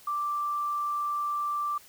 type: tone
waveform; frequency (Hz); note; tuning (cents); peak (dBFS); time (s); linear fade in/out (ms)
sine; 1174.7; D6; 0; -27; 0.07-1.78; 5
effects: white hiss -54 dBFS RMS until 1.88 s